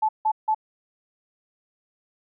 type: tone bursts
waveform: sine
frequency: 868 Hz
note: A5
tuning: 24 cents flat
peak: -18 dBFS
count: 3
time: 0.02-0.547 s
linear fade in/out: 10 ms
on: 69 ms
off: 160 ms
effects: none